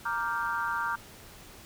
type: chord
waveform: sine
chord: G minor seventh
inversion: first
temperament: equal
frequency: 932.3 / 1174.7 / 1396.9 / 1568 Hz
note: Bb5 / D6 / F6 / G6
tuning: 0 / 0 / 0 / 0 cents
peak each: -33 / -34 / -33 / -35 dBFS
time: 0.05-0.96 s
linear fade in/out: 10 ms
effects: pink hiss -50 dBFS RMS until 1.65 s